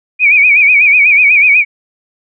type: tone with vibrato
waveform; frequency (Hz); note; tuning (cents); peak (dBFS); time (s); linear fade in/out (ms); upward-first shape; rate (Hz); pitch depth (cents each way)
sine; 2369; D7; +14; -4; 0.19-1.65; 50; sine; 8.1; 110
effects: none